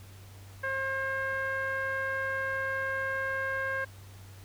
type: tone with low-pass filter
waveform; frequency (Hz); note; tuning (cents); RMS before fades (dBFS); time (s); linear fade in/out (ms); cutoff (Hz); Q
sawtooth; 535; C5; +38; -32; 0.63-3.85; 10; 1700; 6.8
effects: added 97 Hz sine -47 dBFS peak until 4.44 s + pink hiss -55 dBFS RMS until 4.44 s